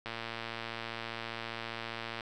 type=click train; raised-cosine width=0.3 ms; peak=-22 dBFS; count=248; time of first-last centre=0.06-2.208 s; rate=115 Hz; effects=none